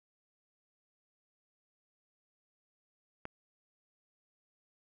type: click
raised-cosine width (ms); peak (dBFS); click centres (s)
0.5; -25; 3.254
effects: none